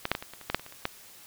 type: clicks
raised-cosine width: 0.3 ms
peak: -12 / -7 / -14 / -22 / -26 / -29 / -13 / -7 / -27 / -28 / -30 / -11 dBFS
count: 12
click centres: 0.054 / 0.116 / 0.151 / 0.225 / 0.336 / 0.413 / 0.5 / 0.546 / 0.596 / 0.664 / 0.724 / 0.854 s
effects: white hiss -51 dBFS RMS until 1.26 s